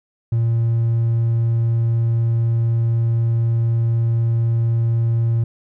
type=tone; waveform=triangle; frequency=115.5 Hz; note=A#2; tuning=16 cents flat; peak=-12 dBFS; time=0.32-5.44 s; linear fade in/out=5 ms; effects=tanh soft clip ceiling -9 dBFS